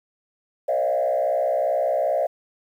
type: tone with frequency modulation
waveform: sine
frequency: 614 Hz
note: D#5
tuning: 23 cents flat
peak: -18 dBFS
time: 0.68-2.27 s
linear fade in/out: 10 ms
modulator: 62.5 Hz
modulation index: 1.4
effects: tanh soft clip ceiling -14 dBFS + 9-bit